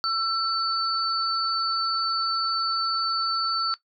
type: tone pair together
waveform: sine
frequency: 1339 / 4504 Hz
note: E6 / C#8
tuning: +27 / +27 cents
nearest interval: octave + major sixth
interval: 2100 cents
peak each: -25 dBFS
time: 0.04-3.74 s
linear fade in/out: 0 ms
effects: noise-tail reverb RT60 0.1 s tail -17 dB re dry